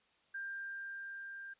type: tone with level ramp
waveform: sine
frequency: 1591 Hz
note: G6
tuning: 25 cents sharp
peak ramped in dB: -39 to -45 dBFS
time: 0.34-1.54 s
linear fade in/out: 10 ms
effects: white hiss -72 dBFS RMS until 1.59 s + resampled to 8000 Hz